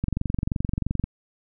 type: click train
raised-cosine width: 5 ms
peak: -12 dBFS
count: 24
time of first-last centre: 0.04-1.04 s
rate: 23 Hz
effects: none